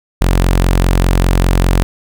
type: tone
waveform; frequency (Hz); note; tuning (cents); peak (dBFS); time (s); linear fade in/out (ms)
sawtooth; 45; F#1; -47; -5; 0.21-1.83; 0
effects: none